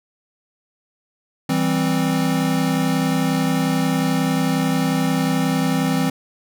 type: chord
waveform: square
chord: C major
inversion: first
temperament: equal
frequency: 164.81 / 196 / 261.6 Hz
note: E3 / G3 / C4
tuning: 0 / 0 / 0 cents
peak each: -22 / -25 / -21 dBFS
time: 1.49-6.1 s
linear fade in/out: 5 ms
effects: none